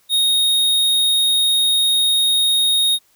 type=tone; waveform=square; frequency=3729 Hz; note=A#7; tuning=in tune; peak=-14 dBFS; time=0.09-2.99 s; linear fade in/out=50 ms; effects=white hiss -58 dBFS RMS until 3.15 s